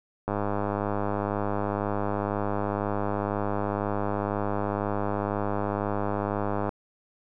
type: click train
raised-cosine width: 1 ms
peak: -14 dBFS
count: 655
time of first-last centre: 0.28-6.692 s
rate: 102 Hz
effects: none